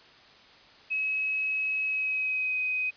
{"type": "tone with pitch glide", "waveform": "sine", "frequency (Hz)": [2562, 2512], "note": ["E7", "D#7"], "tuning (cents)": [-50, 16], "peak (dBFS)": -26, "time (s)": [0.9, 2.91], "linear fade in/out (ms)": 20, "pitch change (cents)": -34, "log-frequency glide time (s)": [1.85, 2.6], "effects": ["white hiss -54 dBFS RMS until 2.96 s", "resampled to 11025 Hz"]}